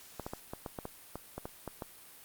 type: clicks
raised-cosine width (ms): 1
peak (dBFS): -24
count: 12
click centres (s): 0.197 / 0.265 / 0.335 / 0.535 / 0.662 / 0.788 / 0.854 / 1.156 / 1.38 / 1.455 / 1.677 / 1.822
effects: white hiss -54 dBFS RMS until 2.24 s + Opus 48 kbps